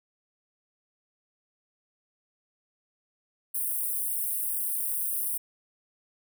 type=high-pass noise; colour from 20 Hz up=white; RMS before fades=-30 dBFS; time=3.54-5.38 s; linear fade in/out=10 ms; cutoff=8700 Hz; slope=96 dB/octave; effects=none